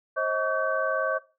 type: tone cluster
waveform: sine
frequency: 533 / 632 / 1136 / 1539 Hz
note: C5 / D#5 / C#6 / G6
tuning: +32 / +27 / +42 / -32 cents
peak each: -29 dBFS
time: 0.16-1.19 s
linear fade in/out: 20 ms
effects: noise-tail reverb RT60 0.3 s tail -17 dB re dry